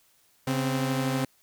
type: tone pair together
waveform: sawtooth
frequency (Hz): 136 / 259.6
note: C#3 / C4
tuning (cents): -33 / -13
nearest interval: major seventh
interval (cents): 1120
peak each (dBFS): -24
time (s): 0.47-1.25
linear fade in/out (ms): 5
effects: white hiss -64 dBFS RMS until 1.42 s